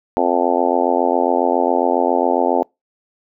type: harmonic tone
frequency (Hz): 87.31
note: F2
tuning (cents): 0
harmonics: 3 / 4 / 5 / 6 / 7 / 8 / 9 / 10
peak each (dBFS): -22 / -22 / -22 / -22 / -22 / -22 / -22 / -22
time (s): 0.17-2.63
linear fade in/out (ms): 0
effects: noise-tail reverb RT60 0.2 s tail -26 dB re dry